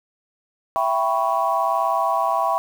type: chord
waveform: sine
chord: C# half-diminished seventh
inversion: first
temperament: equal with one note detuned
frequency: 665 / 784 / 987.8 / 1108.7 Hz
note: E5 / G5 / B5 / C#6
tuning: +15 / 0 / 0 / 0 cents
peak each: -23 dBFS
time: 0.76-2.58 s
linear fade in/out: 0 ms
effects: tanh soft clip ceiling -7 dBFS + 7-bit